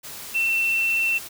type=tone in noise; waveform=sine; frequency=2692 Hz; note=E7; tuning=36 cents sharp; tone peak=-19 dBFS; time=0.34-1.19 s; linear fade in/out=20 ms; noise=white; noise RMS=-37 dBFS; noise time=0.03-1.29 s; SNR=+15 dB; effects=none